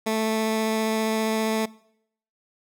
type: tone with vibrato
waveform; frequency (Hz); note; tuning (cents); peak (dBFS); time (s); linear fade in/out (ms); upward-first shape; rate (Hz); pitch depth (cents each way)
15% pulse; 220; A3; 0; -16; 0.06-1.66; 10; triangle; 15; 9
effects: noise-tail reverb RT60 0.7 s tail -22 dB re dry